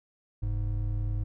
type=tone pair together; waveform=triangle; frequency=44.52 / 103.83 Hz; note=F1 / G#2; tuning=+34 / 0 cents; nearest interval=octave + minor third; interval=1466 cents; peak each=-28 dBFS; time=0.42-1.24 s; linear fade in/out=10 ms; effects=none